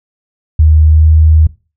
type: tone with pitch glide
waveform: sine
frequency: 77.6 to 78.59 Hz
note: D#2 to D#2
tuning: -4 to +18 cents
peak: -3 dBFS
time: 0.59-1.47 s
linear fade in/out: 5 ms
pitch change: +22 cents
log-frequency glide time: 0.9-1.08 s
effects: noise-tail reverb RT60 0.3 s tail -19 dB re dry